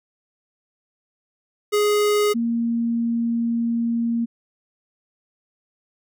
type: tone pair in turn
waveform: square / sine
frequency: 416.4 / 232.8 Hz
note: G#4 / A#3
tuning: +5 / -2 cents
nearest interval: minor seventh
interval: 1007 cents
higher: first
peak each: -17 / -19 dBFS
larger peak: first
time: 1.72-2.34 / 2.34-4.26 s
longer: second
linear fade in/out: 20 ms
effects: none